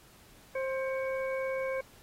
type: harmonic tone with a mistuned harmonic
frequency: 529 Hz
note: C5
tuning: 19 cents sharp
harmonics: 1 / 2 / 3 / 4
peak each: -31 / -42 / -43 / -41 dBFS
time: 0.55-1.81 s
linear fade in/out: 5 ms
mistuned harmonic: 4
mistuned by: +98 cents
effects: pink hiss -58 dBFS RMS until 2.02 s + AAC 48 kbps